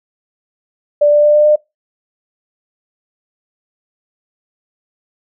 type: tone with pitch steps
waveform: sine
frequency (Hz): 587.3 / 591 / 594.8 / 598.6 / 602.4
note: D5 / D5 / D5 / D5 / D5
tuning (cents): 0 / +11 / +22 / +33 / +44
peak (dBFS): -6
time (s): 1.01-1.56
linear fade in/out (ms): 10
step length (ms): 110
effects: noise-tail reverb RT60 0.2 s tail -22 dB re dry